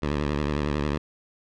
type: tone with vibrato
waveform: 10% pulse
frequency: 73.4 Hz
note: D2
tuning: in tune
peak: -16 dBFS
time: 0.02-0.98 s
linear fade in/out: 10 ms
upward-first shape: sine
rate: 11 Hz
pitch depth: 76 cents each way
effects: low-pass 4000 Hz 12 dB/octave